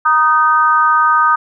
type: tone with amplitude modulation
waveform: sine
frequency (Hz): 1239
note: D#6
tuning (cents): -8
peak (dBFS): -4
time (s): 0.05-1.36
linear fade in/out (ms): 10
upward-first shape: sine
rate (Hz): 298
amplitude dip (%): 100
effects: none